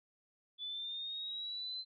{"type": "linear sweep", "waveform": "sine", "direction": "up", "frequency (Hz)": [3456, 4087], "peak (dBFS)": -39, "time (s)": [0.58, 1.85], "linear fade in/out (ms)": 50, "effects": []}